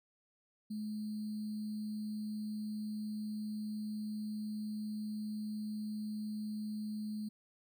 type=tone with sample-and-hold; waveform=sine; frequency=212.8 Hz; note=G#3; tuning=42 cents sharp; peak=-37 dBFS; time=0.7-7.29 s; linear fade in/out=10 ms; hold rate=4410 Hz; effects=none